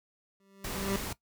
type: tone with exponential growth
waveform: 25% pulse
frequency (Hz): 196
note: G3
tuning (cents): 0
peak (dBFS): -23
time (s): 0.4-0.96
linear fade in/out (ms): 2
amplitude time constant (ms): 120
type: noise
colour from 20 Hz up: pink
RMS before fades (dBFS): -37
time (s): 0.64-1.13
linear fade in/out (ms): 5
effects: noise-tail reverb RT60 0.1 s tail -18 dB re dry